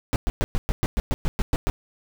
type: noise bursts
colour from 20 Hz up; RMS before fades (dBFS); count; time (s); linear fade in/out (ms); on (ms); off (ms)
brown; -21; 12; 0.13-1.7; 0; 30; 110
effects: none